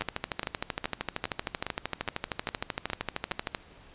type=two click trains; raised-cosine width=0.3 ms; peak=-15 / -13 dBFS; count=9 / 47; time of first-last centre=0.02-3.312 / 0.01-3.548 s; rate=2.43 / 13 Hz; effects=pink hiss -54 dBFS RMS until 3.94 s + resampled to 8000 Hz